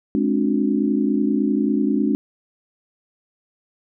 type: tone cluster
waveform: sine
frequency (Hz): 211 / 264.5 / 294.6 / 363.1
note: G#3 / C4 / D4 / F#4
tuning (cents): +28 / +19 / +6 / -33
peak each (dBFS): -21 / -22 / -21 / -27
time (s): 0.15-2.15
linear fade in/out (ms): 0
effects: none